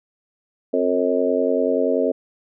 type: harmonic tone with a mistuned harmonic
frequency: 90.4 Hz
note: F#2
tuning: 40 cents flat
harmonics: 3 / 4 / 5 / 6 / 7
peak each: -23 / -27 / -21 / -23 / -24 dBFS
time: 0.73-2.12 s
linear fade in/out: 10 ms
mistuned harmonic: 3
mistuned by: -42 cents
effects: none